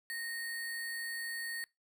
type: tone with sample-and-hold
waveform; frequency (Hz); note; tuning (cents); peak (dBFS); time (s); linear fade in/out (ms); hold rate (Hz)
sine; 1856; A#6; -8; -37; 0.1-1.64; 0; 6300
effects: noise-tail reverb RT60 0.2 s tail -22 dB re dry